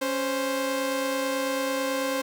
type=tone pair together; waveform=sawtooth; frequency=276.2 / 523.3 Hz; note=C#4 / C5; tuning=-6 / 0 cents; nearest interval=major seventh; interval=1106 cents; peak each=-26 / -23 dBFS; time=0.01-2.22 s; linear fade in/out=10 ms; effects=none